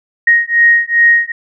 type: beating tone pair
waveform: sine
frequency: 1871 / 1873.5 Hz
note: A#6 / A#6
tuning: +6 / +8 cents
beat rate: 2.5 Hz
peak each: -10 dBFS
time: 0.27-1.32 s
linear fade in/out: 5 ms
effects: none